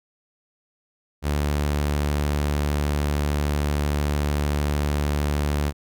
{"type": "tone", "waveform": "sawtooth", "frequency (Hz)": 73.2, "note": "D2", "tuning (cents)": -5, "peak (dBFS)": -17, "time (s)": [1.22, 5.73], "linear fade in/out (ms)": 50, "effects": []}